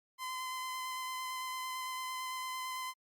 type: tone with vibrato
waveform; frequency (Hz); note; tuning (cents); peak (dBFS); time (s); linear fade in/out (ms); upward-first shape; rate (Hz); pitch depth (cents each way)
sawtooth; 1028; C6; -31; -34; 0.18-2.94; 50; square; 8.9; 9
effects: Opus 48 kbps